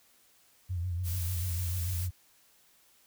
sine tone with vibrato, 88.4 Hz, F2, 22 cents sharp, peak -30 dBFS, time 0.69-2.11 s, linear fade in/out 20 ms, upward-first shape triangle, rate 6.8 Hz, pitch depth 95 cents each way
blue noise, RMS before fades -40 dBFS, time 1.03-2.09 s, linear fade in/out 50 ms
effects white hiss -64 dBFS RMS until 3.06 s

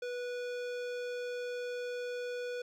sine tone with hard clipping, 490.3 Hz, B4, 13 cents flat, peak -38 dBFS, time 0.02-2.62 s, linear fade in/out 5 ms, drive 17 dB, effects none

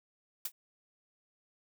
blue noise with exponential decay, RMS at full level -29 dBFS, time 0.45-0.52 s, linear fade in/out 5 ms, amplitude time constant 15 ms, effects none

